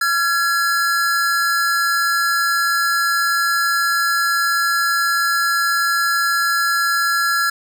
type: tone pair together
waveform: square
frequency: 1369.2 / 1678 Hz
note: F6 / G#6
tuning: -35 / +17 cents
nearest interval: major third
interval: 352 cents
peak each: -19 / -19 dBFS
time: 0.01-7.5 s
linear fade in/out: 5 ms
effects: none